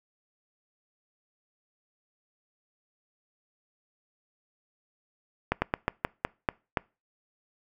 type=slowing click train; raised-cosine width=0.5 ms; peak=-9 dBFS; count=8; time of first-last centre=5.52-6.772 s; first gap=100 ms; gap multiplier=1.19; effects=noise-tail reverb RT60 0.3 s tail -25 dB re dry